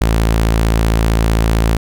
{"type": "tone", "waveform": "sawtooth", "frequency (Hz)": 55.5, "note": "A1", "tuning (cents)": 16, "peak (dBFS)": -7, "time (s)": [0.01, 1.77], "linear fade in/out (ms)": 5, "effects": []}